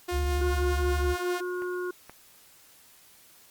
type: tone with tremolo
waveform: sawtooth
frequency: 355.2 Hz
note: F4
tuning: 29 cents sharp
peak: -25 dBFS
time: 0.08-1.41 s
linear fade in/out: 10 ms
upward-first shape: sine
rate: 4.9 Hz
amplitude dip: 35%
type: tone with vibrato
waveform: sine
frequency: 71.3 Hz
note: C#2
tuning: 49 cents sharp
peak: -25 dBFS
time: 0.11-1.16 s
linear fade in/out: 50 ms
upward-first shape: triangle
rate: 12 Hz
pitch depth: 120 cents each way
type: harmonic tone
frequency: 360 Hz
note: F#4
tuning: 47 cents flat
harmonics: 1 / 3 / 4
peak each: -30 / -41 / -38 dBFS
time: 0.41-1.91 s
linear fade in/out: 5 ms
type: clicks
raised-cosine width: 0.5 ms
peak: -28 dBFS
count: 2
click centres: 1.621 / 2.096 s
effects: white hiss -56 dBFS RMS until 3.5 s + Opus 48 kbps